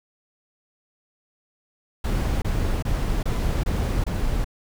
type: noise bursts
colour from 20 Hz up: brown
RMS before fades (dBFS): -23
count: 6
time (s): 2.04-4.445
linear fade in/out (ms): 5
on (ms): 380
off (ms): 25
effects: none